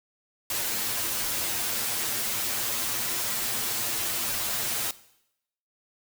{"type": "noise with comb filter", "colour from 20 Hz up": "white", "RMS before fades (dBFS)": -29, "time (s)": [0.5, 4.91], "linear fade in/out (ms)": 2, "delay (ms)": 8.7, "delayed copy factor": 0.95, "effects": ["noise-tail reverb RT60 0.8 s tail -18 dB re dry"]}